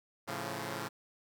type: chord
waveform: 5% pulse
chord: A augmented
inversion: none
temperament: equal with one note detuned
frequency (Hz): 110 / 138.59 / 173.01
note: A2 / C#3 / E#3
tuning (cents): 0 / 0 / -16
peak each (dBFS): -30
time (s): 0.27-0.89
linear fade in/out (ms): 20
effects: none